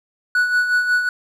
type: tone with tremolo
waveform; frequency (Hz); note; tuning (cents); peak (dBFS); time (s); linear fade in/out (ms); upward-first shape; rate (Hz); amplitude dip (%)
triangle; 1475; F#6; -6; -11; 0.35-1.09; 2; sine; 5.5; 55
effects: none